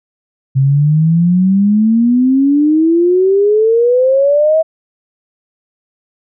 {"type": "exponential sweep", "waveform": "sine", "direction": "up", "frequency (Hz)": [131.8, 649], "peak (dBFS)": -7, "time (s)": [0.55, 4.63], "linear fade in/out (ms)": 20, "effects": []}